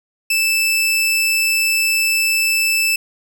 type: tone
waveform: sawtooth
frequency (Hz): 2637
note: E7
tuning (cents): 0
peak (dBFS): -11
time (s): 0.3-2.96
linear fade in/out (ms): 5
effects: none